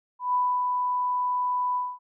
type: tone with ADSR envelope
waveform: sine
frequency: 993 Hz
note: B5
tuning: 9 cents sharp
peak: -20 dBFS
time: 0.19-1.99 s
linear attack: 150 ms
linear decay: 280 ms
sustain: -3 dB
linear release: 230 ms
effects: none